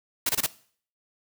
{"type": "noise bursts", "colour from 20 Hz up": "white", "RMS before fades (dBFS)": -24, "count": 4, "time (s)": [0.26, 0.464], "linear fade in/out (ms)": 5, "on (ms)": 33, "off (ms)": 24, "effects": ["noise-tail reverb RT60 0.5 s tail -19 dB re dry"]}